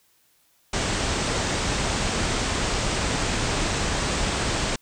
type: low-pass noise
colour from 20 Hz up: pink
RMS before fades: -25 dBFS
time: 0.73-4.76 s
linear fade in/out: 5 ms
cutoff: 8700 Hz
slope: 96 dB/octave
effects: white hiss -63 dBFS RMS until 4.81 s